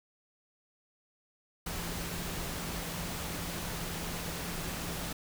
sine tone in noise, 170.6 Hz, F3, 40 cents flat, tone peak -43 dBFS, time 1.66-5.13 s, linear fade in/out 5 ms, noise pink, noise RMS -38 dBFS, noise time 1.66-5.13 s, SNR -8 dB, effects none

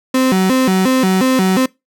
35% pulse tone with vibrato, 220.9 Hz, A3, 7 cents sharp, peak -9 dBFS, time 0.14-1.66 s, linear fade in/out 5 ms, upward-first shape square, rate 2.8 Hz, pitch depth 280 cents each way, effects noise-tail reverb RT60 0.2 s tail -22 dB re dry

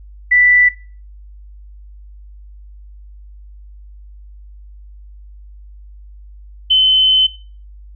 sine tone pair in turn, 1975.5 / 3052 Hz, B6 / G7, 0 / -47 cents, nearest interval minor sixth, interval 753 cents, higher second, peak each -8 dBFS, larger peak neither, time 0.31-0.69 / 6.7-7.27 s, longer second, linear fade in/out 10 ms, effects noise-tail reverb RT60 0.4 s tail -18 dB re dry + added 50 Hz sine -35 dBFS peak until 7.95 s

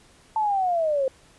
sine linear sweep, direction down, 887 to 517 Hz, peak -20 dBFS, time 0.36-1.08 s, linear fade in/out 2 ms, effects pink hiss -55 dBFS RMS until 1.38 s + resampled to 24000 Hz

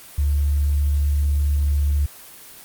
triangle tone with tanh clipping, 72.3 Hz, D2, 27 cents flat, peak -16 dBFS, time 0.18-2.06 s, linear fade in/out 5 ms, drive 4 dB, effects white hiss -42 dBFS RMS until 2.64 s + Opus 24 kbps

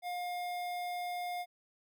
square tone with notch filter, 711 Hz, F5, 31 cents sharp, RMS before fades -38 dBFS, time 0.02-1.46 s, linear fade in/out 50 ms, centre 7000 Hz, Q 1.5, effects none

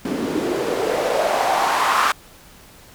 white noise with band-pass filter sweep, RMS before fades -20 dBFS, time 0.05-2.12 s, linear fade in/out 2 ms, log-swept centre 250 to 1200 Hz, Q 3.2, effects pink hiss -46 dBFS RMS until 2.94 s

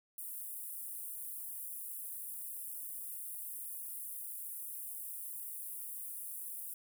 pink high-pass noise, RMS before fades -44 dBFS, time 0.18-6.74 s, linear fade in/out 2 ms, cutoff 9500 Hz, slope 48 dB/octave, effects none

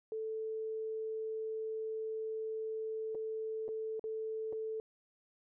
sine tone with dropouts, 440 Hz, A4, in tune, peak -36 dBFS, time 0.12-4.8 s, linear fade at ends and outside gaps 1 ms, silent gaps 3.148-3.152 / 3.681-3.688 / 3.995-4.04 / 4.526-4.53 s, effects none

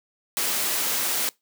white noise, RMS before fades -25 dBFS, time 0.37-1.29 s, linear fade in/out 0 ms, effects noise-tail reverb RT60 0.2 s tail -24 dB re dry + high-pass 200 Hz 12 dB/octave

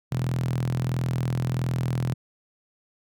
sawtooth tone with high-pass filter, 41.49 Hz, E1, 12 cents sharp, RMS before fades -26 dBFS, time 0.11-2.14 s, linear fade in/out 10 ms, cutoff 130 Hz, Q 5.8, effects none

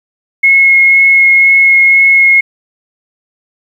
sine tone with vibrato, 2169 Hz, C#7, 38 cents flat, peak -3 dBFS, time 0.43-2.41 s, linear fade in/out 10 ms, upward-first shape sine, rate 2 Hz, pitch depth 8 cents each way, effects 7-bit

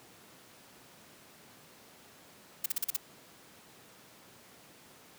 blue noise bursts, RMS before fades -30 dBFS, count 6, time 2.64-2.965 s, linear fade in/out 5 ms, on 20 ms, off 41 ms, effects pink hiss -56 dBFS RMS until 5.18 s + high-pass 150 Hz 12 dB/octave

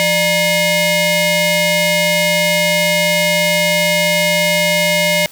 sawtooth ring-modulated tone, 771 Hz, G5, 29 cents flat, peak -5 dBFS, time 0-5.26 s, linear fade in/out 0 ms, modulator 1370 Hz, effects white hiss -41 dBFS RMS until 5.31 s

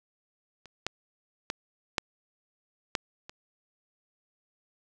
clicks, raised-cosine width 0.2 ms, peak -30 / -12 / -13 / -8 / -9 / -25 dBFS, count 6, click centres 0.657 / 0.866 / 1.501 / 1.982 / 2.952 / 3.295 s, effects none

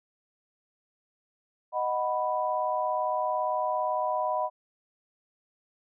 sine chord, B major, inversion first, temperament equal, 622.3 / 740 / 987.8 Hz, D#5 / F#5 / B5, 0 / 0 / 0 cents, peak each -30 / -31 / -29 dBFS, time 1.72-4.5 s, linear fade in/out 50 ms, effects none

